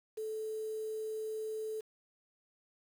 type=tone with quantisation; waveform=sine; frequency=435.3 Hz; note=A4; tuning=19 cents flat; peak=-36 dBFS; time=0.17-1.81 s; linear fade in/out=10 ms; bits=9; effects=none